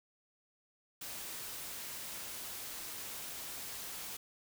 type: noise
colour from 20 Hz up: white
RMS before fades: -44 dBFS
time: 1.01-4.17 s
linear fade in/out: 5 ms
effects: none